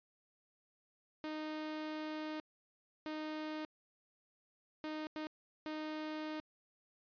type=tone bursts at uneven times; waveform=sawtooth; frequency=308.8 Hz; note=D#4; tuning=13 cents flat; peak=-36 dBFS; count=5; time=1.24-2.4 / 3.06-3.65 / 4.84-5.07 / 5.16-5.27 / 5.66-6.4 s; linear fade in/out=0 ms; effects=resampled to 11025 Hz